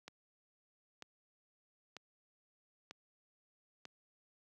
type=click train; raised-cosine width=0.2 ms; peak=-30 dBFS; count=5; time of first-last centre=0.08-3.854 s; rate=1.06 Hz; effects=high-pass 150 Hz 12 dB/octave